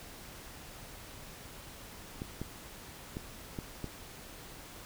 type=clicks; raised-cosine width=3 ms; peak=-24 dBFS; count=5; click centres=2.219 / 2.416 / 3.169 / 3.588 / 3.843 s; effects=pink hiss -49 dBFS RMS until 4.85 s